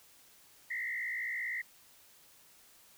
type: tone with frequency modulation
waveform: sine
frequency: 1975.5 Hz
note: B6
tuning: in tune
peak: -34 dBFS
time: 0.7-1.62 s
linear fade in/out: 10 ms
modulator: 57.6 Hz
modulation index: 2.1
effects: white hiss -61 dBFS RMS until 2.97 s